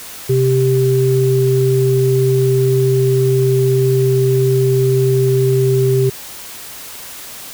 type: tone pair together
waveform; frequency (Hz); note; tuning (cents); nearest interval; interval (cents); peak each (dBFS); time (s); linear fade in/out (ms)
sine; 130.06 / 392; C3 / G4; -10 / 0; octave + perfect fifth; 1910; -13; 0.29-6.1; 10
effects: white hiss -32 dBFS RMS until 7.53 s